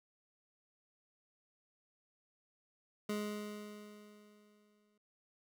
25% pulse tone with exponential decay, 209 Hz, G#3, 11 cents sharp, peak -31 dBFS, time 3.09-4.98 s, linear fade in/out 5 ms, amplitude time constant 410 ms, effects none

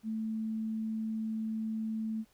sine tone, 220.3 Hz, A3, 2 cents sharp, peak -32 dBFS, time 0.03-2.25 s, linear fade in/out 50 ms, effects pink hiss -68 dBFS RMS until 2.33 s

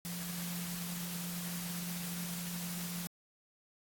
sine tone in noise, 174.61 Hz, F3, in tune, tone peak -40 dBFS, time 0.05-3.07 s, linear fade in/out 0 ms, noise white, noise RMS -43 dBFS, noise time 0.05-3.07 s, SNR 0 dB, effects AAC 64 kbps

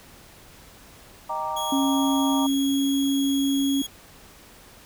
sine chord, Eb major seventh, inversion none, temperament equal, 622.3 / 784 / 932.3 / 1174.7 Hz, Eb5 / G5 / Bb5 / D6, 0 / 0 / 0 / 0 cents, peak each -34 / -33 / -28 / -33 dBFS, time 1.29-2.47 s, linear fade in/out 10 ms
sawtooth tone, 3322 Hz, G#7, in tune, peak -27 dBFS, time 1.56-3.87 s, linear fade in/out 10 ms
sine tone with pitch glide, 273.6 to 275.3 Hz, C#4 to C#4, -23 to -12 cents, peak -20 dBFS, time 1.72-3.82 s, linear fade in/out 5 ms, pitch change +11 cents, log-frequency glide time 2.45-2.78 s
effects pink hiss -49 dBFS RMS until 4.85 s

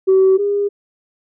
sine tone pair in turn, 380.8 / 405.7 Hz, F#4 / G#4, +50 / -41 cents, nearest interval minor second, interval 109 cents, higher second, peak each -7 / -14 dBFS, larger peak first, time 0.07-0.38 / 0.38-0.69 s, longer neither, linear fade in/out 20 ms, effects tanh soft clip ceiling -5 dBFS

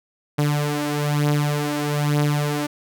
sawtooth beating tone pair, 146.83 / 147.93 Hz, D3 / D3, 0 / +13 cents, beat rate 1.1 Hz, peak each -17 / -20 dBFS, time 0.38-2.67 s, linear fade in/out 10 ms, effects none

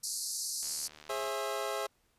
pink band-pass noise, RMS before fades -37 dBFS, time 0.03-0.88 s, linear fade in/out 10 ms, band 4300 to 12000 Hz, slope 96 dB/octave
click train, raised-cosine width 0.2 ms, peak -33 dBFS, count 50, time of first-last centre 0.63-1.278 s, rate 75.6 Hz
25% pulse chord, Ab augmented, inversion none, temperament equal with one note detuned, 415.3 / 536.4 / 659.3 Hz, Ab4 / C5 / E5, 0 / +43 / 0 cents, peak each -34 dBFS, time 1.09-1.87 s, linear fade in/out 10 ms
effects pink hiss -72 dBFS RMS until 2.18 s + resampled to 32000 Hz

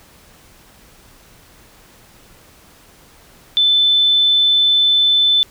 sine tone, 3520 Hz, A7, in tune, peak -10 dBFS, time 3.57-5.43 s, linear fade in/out 0 ms, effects pink hiss -47 dBFS RMS until 5.5 s

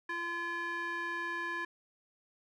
square tone with band-pass filter, 342.2 Hz, F4, 35 cents flat, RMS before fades -37 dBFS, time 0.09-1.65 s, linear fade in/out 5 ms, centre 1500 Hz, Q 5.3, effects none

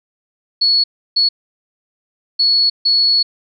sine tone bursts at uneven times, 4385 Hz, C#8, 20 cents flat, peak -10 dBFS, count 4, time 0.61-0.84 / 1.16-1.29 / 2.39-2.7 / 2.85-3.23 s, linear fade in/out 10 ms, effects none

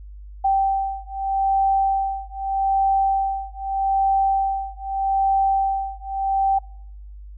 sine beating tone pair, 779 / 779.81 Hz, G5 / G5, -11 / -9 cents, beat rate 0.81 Hz, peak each -21 dBFS, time 0.44-6.59 s, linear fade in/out 10 ms, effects noise-tail reverb RT60 0.8 s tail -25 dB re dry + added 50 Hz sine -36 dBFS peak until 7.37 s

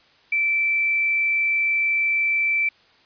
sine tone with frequency modulation, 2330 Hz, D7, 14 cents flat, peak -18 dBFS, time 0.32-2.69 s, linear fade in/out 5 ms, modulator 46.2 Hz, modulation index 0.3, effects white hiss -56 dBFS RMS until 3.05 s + resampled to 11025 Hz

